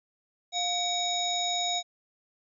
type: harmonic tone with a mistuned harmonic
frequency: 756 Hz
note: F#5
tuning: 37 cents sharp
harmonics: 1 / 3 / 5 / 7 / 9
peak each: -31 / -39 / -29 / -41 / -36 dBFS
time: 0.52-1.83 s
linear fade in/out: 50 ms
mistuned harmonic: 1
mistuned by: -120 cents
effects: none